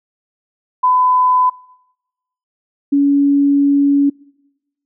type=tone pair in turn; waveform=sine; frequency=1006 / 282.3 Hz; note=B5 / C#4; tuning=+32 / +32 cents; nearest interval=octave + minor seventh; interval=2200 cents; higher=first; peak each=-9 dBFS; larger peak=neither; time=0.83-1.5 / 2.92-4.1 s; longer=second; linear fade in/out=10 ms; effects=noise-tail reverb RT60 1.0 s tail -26 dB re dry